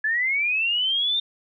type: linear sweep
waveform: sine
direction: up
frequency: 1700 to 3638 Hz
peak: -20 dBFS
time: 0.04-1.2 s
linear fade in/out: 5 ms
effects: none